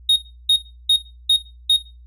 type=tone bursts; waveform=triangle; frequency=3729 Hz; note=A#7; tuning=in tune; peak=-9 dBFS; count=5; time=0.09-1.765 s; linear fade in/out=5 ms; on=71 ms; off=330 ms; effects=noise-tail reverb RT60 0.3 s tail -17 dB re dry + added 60 Hz sine -41 dBFS peak until 2.06 s